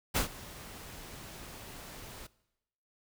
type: noise with ADSR envelope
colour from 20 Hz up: pink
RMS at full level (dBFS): -27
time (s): 0.14-2.27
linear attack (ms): 26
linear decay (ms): 110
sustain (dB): -20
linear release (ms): 7
effects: noise-tail reverb RT60 0.9 s tail -21 dB re dry